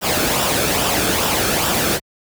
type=noise with flanger; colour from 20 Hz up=pink; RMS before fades=-18 dBFS; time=0.01-2 s; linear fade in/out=50 ms; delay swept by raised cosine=0.46 to 1.05 ms; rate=2.4 Hz; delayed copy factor=-0.5; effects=high-pass 60 Hz 12 dB/octave